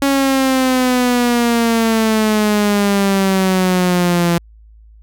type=exponential sweep; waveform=sawtooth; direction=down; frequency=278.1 to 170 Hz; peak=-8 dBFS; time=0.02-4.38 s; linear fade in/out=2 ms; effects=added 54 Hz sine -40 dBFS peak until 5.02 s